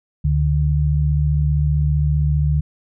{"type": "tone pair together", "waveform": "sine", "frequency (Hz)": [72.68, 147.9], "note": ["D2", "D3"], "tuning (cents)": [-17, 13], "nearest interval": "octave", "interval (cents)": 1230, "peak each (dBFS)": -17, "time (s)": [0.24, 2.61], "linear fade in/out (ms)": 10, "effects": []}